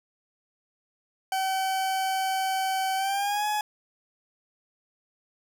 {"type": "tone with pitch glide", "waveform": "40% pulse", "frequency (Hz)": [764, 842.8], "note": ["G5", "G#5"], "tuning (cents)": [-45, 25], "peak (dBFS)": -24, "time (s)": [1.32, 3.61], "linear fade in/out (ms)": 2, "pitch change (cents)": 170, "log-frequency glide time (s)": [2.96, 3.46], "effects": []}